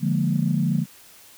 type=chord; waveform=sine; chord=Bb dominant seventh; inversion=first; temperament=equal; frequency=146.83 / 174.61 / 207.7 / 233.1 Hz; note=D3 / F3 / Ab3 / Bb3; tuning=0 / 0 / 0 / 0 cents; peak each=-23 / -23 / -26 / -26 dBFS; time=0-0.86 s; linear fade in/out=50 ms; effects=tanh soft clip ceiling -8 dBFS + white hiss -49 dBFS RMS until 1.37 s